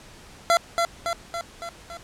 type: tone with echo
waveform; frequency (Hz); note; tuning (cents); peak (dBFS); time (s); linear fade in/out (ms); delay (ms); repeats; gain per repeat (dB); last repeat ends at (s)
25% pulse; 680; F5; -46; -12; 0.5-0.57; 0; 280; 5; -4; 1.97
effects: pink hiss -47 dBFS RMS until 2.03 s + low-pass 9000 Hz 12 dB/octave